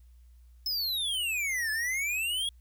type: exponential two-way sweep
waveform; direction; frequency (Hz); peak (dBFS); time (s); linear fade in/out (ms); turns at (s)
square; down then up; 5270 to 1713 to 3363; -29; 0.66-2.49; 2; 1.71
effects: added 60 Hz sine -52 dBFS peak until 2.6 s + white hiss -74 dBFS RMS until 2.6 s